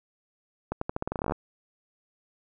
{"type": "accelerating click train", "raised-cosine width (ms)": 1, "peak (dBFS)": -15, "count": 16, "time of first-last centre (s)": [0.72, 1.322], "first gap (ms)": 94, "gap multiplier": 0.86, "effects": []}